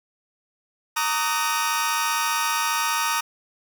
sawtooth tone cluster, 923 / 1156 / 1251 / 1508 / 5640 Hz, A#5 / D6 / D#6 / F#6 / F8, -17 / -28 / +9 / +32 / +16 cents, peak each -22 / -28 / -22 / -28 / -29 dBFS, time 0.96-3.21 s, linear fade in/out 10 ms, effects 8-bit

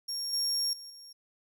35% pulse tone with level steps, 5550 Hz, F8, 12 cents flat, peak -30 / -25 / -41 / -45 dBFS, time 0.08-1.13 s, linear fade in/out 10 ms, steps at 0.33 / 0.73 / 0.9 s, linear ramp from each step 2 ms, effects none

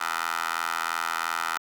15% pulse tone with high-pass filter, 82.9 Hz, E2, 10 cents sharp, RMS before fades -29 dBFS, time 0-1.58 s, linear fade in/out 10 ms, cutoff 1200 Hz, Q 3.7, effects none

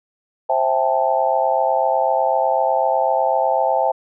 sine chord, A minor seventh, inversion first, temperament just, 528 / 660 / 792 / 880 Hz, C5 / E5 / G5 / A5, +16 / +2 / +18 / 0 cents, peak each -21 / -20 / -20 / -21 dBFS, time 0.49-3.92 s, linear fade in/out 10 ms, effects none

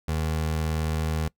25% pulse tone, 78.7 Hz, D#2, 20 cents sharp, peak -21 dBFS, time 0.08-1.28 s, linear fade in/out 5 ms, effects noise-tail reverb RT60 0.1 s tail -22 dB re dry

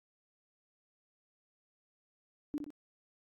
sine tone with echo, 293.7 Hz, D4, in tune, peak -32 dBFS, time 2.54-2.58 s, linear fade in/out 0 ms, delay 62 ms, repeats 2, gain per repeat -6 dB, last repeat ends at 2.704 s, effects AAC 64 kbps

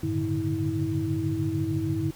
sine tone cluster, 97.5 / 111.3 / 142.8 / 149.2 / 323.1 Hz, G2 / A2 / D3 / D3 / E4, -9 / +20 / -48 / +28 / -35 cents, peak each -31 / -32 / -33 / -33 / -28 dBFS, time 0.03-2.11 s, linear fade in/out 5 ms, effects pink hiss -49 dBFS RMS until 2.15 s

